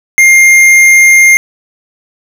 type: tone with tanh clipping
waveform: sine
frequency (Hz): 2116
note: C7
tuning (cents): +19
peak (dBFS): -3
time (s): 0.18-1.37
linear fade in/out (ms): 0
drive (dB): 13
effects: none